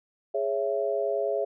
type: chord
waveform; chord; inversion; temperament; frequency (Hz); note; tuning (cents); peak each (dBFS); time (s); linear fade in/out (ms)
sine; C# minor; second; just; 415.8 / 554.4 / 665.2; G#4 / C#5 / E5; +2 / 0 / +16; -29; 0.34-1.45; 10
effects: none